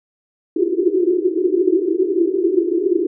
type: band-pass noise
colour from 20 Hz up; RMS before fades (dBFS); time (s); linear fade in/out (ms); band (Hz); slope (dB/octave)
white; -17; 0.56-3.07; 5; 330 to 390; 96
effects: none